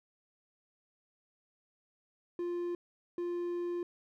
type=tone bursts at uneven times; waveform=triangle; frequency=349.2 Hz; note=F4; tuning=in tune; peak=-31 dBFS; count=2; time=2.39-2.75 / 3.18-3.83 s; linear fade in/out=2 ms; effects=none